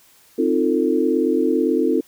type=chord; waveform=sine; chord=F dominant seventh; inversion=second; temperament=equal with one note detuned; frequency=261.6 / 311.1 / 349.2 / 446.9 Hz; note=C4 / Eb4 / F4 / A4; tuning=0 / 0 / 0 / +27 cents; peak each=-21 dBFS; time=0.38-2.01 s; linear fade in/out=10 ms; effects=white hiss -53 dBFS RMS until 2.07 s